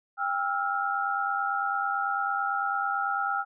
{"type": "tone cluster", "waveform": "sine", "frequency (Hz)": [796, 1318, 1407], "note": ["G5", "E6", "F6"], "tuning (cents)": [26, -1, 12], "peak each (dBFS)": -30, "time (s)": [0.17, 3.45], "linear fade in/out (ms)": 50, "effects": []}